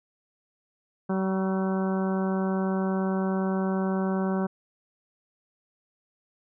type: harmonic tone with a mistuned harmonic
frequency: 190.4 Hz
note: F#3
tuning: 50 cents sharp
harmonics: 1 / 2 / 3 / 4 / 5 / 6 / 7 / 8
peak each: -25 / -31 / -35 / -37 / -39 / -41 / -42 / -43 dBFS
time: 1.09-4.47 s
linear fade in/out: 10 ms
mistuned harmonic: 6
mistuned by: -35 cents
effects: none